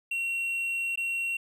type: tone with dropouts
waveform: triangle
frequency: 2735 Hz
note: F7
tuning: 37 cents flat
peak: -26 dBFS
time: 0.11-1.37 s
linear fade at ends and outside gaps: 5 ms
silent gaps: 0.958-0.974 s
effects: none